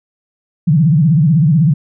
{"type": "tone with vibrato", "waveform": "sine", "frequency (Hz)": 155.56, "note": "D#3", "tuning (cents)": 0, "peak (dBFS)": -7, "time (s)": [0.67, 1.74], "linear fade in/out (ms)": 10, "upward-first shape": "sine", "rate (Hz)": 16, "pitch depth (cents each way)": 220, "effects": []}